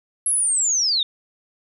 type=linear sweep; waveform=sine; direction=down; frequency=11110 to 3556 Hz; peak=-17 dBFS; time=0.26-1.03 s; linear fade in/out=2 ms; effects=none